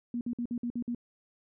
sine tone bursts, 239.4 Hz, A#3, 46 cents sharp, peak -30 dBFS, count 7, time 0.14-0.948 s, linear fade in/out 2 ms, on 70 ms, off 53 ms, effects none

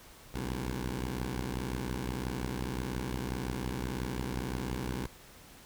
10% pulse beating tone pair, 61.74 / 67.44 Hz, B1 / C#2, 0 / -47 cents, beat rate 5.7 Hz, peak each -27 / -30 dBFS, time 0.34-5.07 s, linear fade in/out 5 ms, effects pink hiss -54 dBFS RMS until 5.65 s

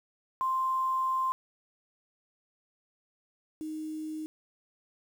sine tone pair in turn, 1046.5 / 311.1 Hz, C6 / D#4, 0 / 0 cents, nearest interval octave + major sixth, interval 2100 cents, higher first, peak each -26 / -34 dBFS, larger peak first, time 0.41-1.32 / 3.61-4.26 s, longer first, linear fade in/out 0 ms, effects 9-bit

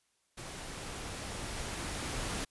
pink noise with level ramp, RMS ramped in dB -44 to -36 dBFS, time 0.37-2.45 s, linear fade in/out 10 ms, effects white hiss -75 dBFS RMS until 2.5 s + resampled to 24000 Hz

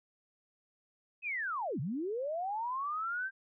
sine linear two-way sweep, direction down then up, 2600 to 118.6 to 1589 Hz, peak -33 dBFS, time 1.22-3.31 s, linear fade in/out 50 ms, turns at 1.8 s, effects none

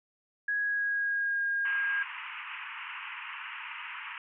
sine tone with pitch glide, 1661.2 to 1622.3 Hz, G#6 to G#6, 0 to -41 cents, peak -27 dBFS, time 0.48-2.03 s, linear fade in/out 5 ms, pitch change -41 cents, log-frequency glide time 0.59-1.41 s
white band-pass noise, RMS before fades -41 dBFS, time 1.65-4.18 s, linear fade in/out 2 ms, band 900 to 2900 Hz, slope 96 dB/octave
effects none

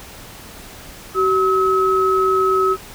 sine tone pair together, 380.1 / 1285.2 Hz, F#4 / E6, +47 / -44 cents, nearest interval octave + major sixth, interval 2109 cents, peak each -16 dBFS, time 1.14-2.77 s, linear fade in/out 50 ms, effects pink hiss -38 dBFS RMS until 2.94 s

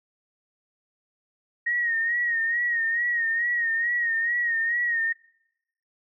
sine tone with vibrato, 1872 Hz, A#6, 7 cents sharp, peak -22 dBFS, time 1.66-5.13 s, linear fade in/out 10 ms, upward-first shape sine, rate 2.3 Hz, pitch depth 57 cents each way, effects noise-tail reverb RT60 0.9 s tail -26 dB re dry

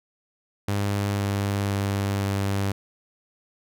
sawtooth tone with pitch steps, 101 / 100.3 / 99.61 / 98.92 Hz, G#2 / G2 / G2 / G2, -48 / +40 / +28 / +16 cents, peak -19 dBFS, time 0.68-2.72 s, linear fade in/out 5 ms, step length 510 ms, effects none

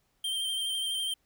square tone with vibrato, 3152 Hz, G7, 9 cents sharp, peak -30 dBFS, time 0.24-1.14 s, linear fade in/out 5 ms, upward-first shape sine, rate 12 Hz, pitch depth 24 cents each way, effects pink hiss -73 dBFS RMS until 1.25 s

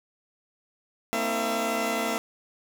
15% pulse tone cluster, 225.8 / 257.9 / 319.2 / 677 Hz, A3 / C4 / D#4 / E5, +45 / -25 / +44 / +46 cents, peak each -24 / -27 / -28 / -24 dBFS, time 1.13-2.18 s, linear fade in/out 0 ms, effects none

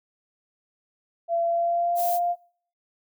sine tone with pitch glide, 678 to 699.1 Hz, E5 to F5, +49 to +2 cents, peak -21 dBFS, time 1.28-2.36 s, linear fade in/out 50 ms, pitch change +53 cents, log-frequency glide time 1.45-2.08 s
violet noise, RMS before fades -32 dBFS, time 1.95-2.2 s, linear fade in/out 50 ms
effects noise-tail reverb RT60 0.6 s tail -25 dB re dry

